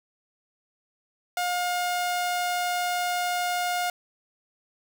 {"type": "tone", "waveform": "sawtooth", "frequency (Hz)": 713, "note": "F5", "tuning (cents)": 36, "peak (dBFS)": -21, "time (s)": [1.37, 3.9], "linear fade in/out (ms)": 2, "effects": []}